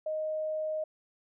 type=tone; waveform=sine; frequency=622.3 Hz; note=D#5; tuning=in tune; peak=-30 dBFS; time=0.06-0.84 s; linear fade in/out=5 ms; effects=none